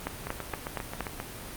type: two click trains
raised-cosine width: 0.5 ms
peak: -15 / -18 dBFS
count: 5 / 8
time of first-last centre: 0.07-1.007 / 0.27-1.201 s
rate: 4.27 / 7.52 Hz
effects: pink hiss -41 dBFS RMS until 1.56 s + Opus 32 kbps